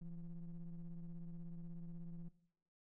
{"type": "ring-modulated tone", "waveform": "triangle", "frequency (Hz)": 88.5, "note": "F2", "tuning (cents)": 23, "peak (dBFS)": -40, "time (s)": [0.01, 2.29], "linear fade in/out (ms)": 10, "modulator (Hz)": 80.3, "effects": ["noise-tail reverb RT60 0.7 s tail -19 dB re dry", "tanh soft clip ceiling -36 dBFS"]}